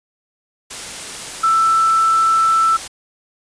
sine tone in noise, 1327 Hz, E6, 11 cents sharp, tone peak -11 dBFS, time 1.43-2.77 s, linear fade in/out 10 ms, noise white, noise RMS -29 dBFS, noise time 0.7-2.88 s, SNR +15 dB, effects resampled to 22050 Hz

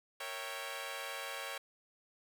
10% pulse chord, A# diminished seventh, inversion none, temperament equal, 466.2 / 554.4 / 659.3 / 784 Hz, A#4 / C#5 / E5 / G5, 0 / 0 / 0 / 0 cents, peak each -40 / -35 / -40 / -38 dBFS, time 0.2-1.58 s, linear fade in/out 5 ms, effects none

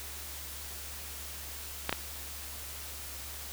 clicks, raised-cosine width 0.3 ms, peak -12 dBFS, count 2, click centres 1.894 / 1.927 s, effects added 71 Hz sine -47 dBFS peak until 3.52 s + white hiss -43 dBFS RMS until 3.52 s

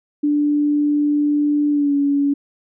sine tone with pitch glide, 293.7 to 283.2 Hz, D4 to C#4, 0 to +37 cents, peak -14 dBFS, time 0.23-2.34 s, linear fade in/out 10 ms, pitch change -63 cents, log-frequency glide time 1.7-1.94 s, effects none

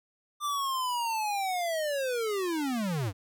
square linear sweep, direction down, 1192 to 87.31 Hz, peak -29 dBFS, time 0.4-3.13 s, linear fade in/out 50 ms, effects none

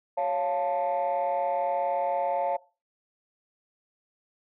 sine chord, Db augmented, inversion none, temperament equal, 554.4 / 698.5 / 880 Hz, Db5 / F5 / A5, 0 / 0 / 0 cents, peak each -27 / -27 / -28 dBFS, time 0.17-2.57 s, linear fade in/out 10 ms, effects noise-tail reverb RT60 0.3 s tail -19 dB re dry + tanh soft clip ceiling -20 dBFS

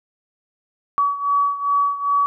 sine beating tone pair, 1136 / 1138.5 Hz, C#6 / C#6, +42 / +46 cents, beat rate 2.5 Hz, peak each -18 / -22 dBFS, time 0.98-2.26 s, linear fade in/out 0 ms, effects none

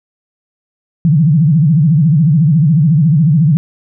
sine tone with vibrato, 154.6 Hz, D#3, 11 cents flat, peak -6 dBFS, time 1.05-3.57 s, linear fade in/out 0 ms, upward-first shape sine, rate 14 Hz, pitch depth 210 cents each way, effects none

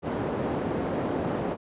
white band-pass noise, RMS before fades -29 dBFS, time 0.02-1.57 s, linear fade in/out 50 ms, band 110 to 510 Hz, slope 12 dB/octave, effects resampled to 8000 Hz

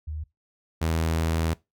sine / sawtooth tone pair in turn, 76.8 / 81.25 Hz, D#2 / E2, -22 / -24 cents, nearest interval minor second, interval 98 cents, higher second, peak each -30 / -19 dBFS, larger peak second, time 0.07-0.24 / 0.81-1.54 s, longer second, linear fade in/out 10 ms, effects noise-tail reverb RT60 0.2 s tail -21 dB re dry

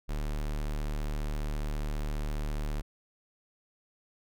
square tone, 37.37 Hz, D1, 31 cents sharp, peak -31 dBFS, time 0.08-2.82 s, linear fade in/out 20 ms, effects none

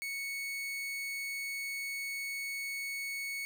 40% pulse tone, 2217 Hz, C#7, in tune, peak -35 dBFS, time 0.02-3.45 s, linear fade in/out 0 ms, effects none

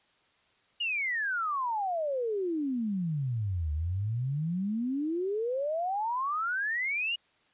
sine exponential two-way sweep, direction down then up, 2911 to 73.42 to 2911 Hz, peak -28 dBFS, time 0.8-7.16 s, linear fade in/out 10 ms, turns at 3.72 s, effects white hiss -67 dBFS RMS until 7.53 s + resampled to 8000 Hz

